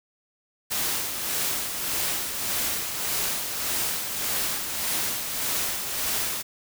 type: noise with tremolo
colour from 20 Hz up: white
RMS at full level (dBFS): -26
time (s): 0.7-6.43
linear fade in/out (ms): 20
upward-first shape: sine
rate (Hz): 1.7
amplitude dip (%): 45
effects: none